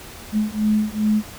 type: beating tone pair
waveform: sine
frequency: 212.2 / 214.7 Hz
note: G#3 / A3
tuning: +38 / -42 cents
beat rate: 2.5 Hz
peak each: -20 dBFS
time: 0.32-1.23 s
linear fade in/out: 50 ms
effects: added 87 Hz sine -47 dBFS peak until 1.38 s + pink hiss -39 dBFS RMS until 1.38 s